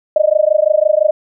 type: tone with amplitude modulation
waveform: sine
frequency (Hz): 614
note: D#5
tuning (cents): -23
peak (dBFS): -5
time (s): 0.16-1.11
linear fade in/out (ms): 2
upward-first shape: sine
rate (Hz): 25.9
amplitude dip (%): 100
effects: none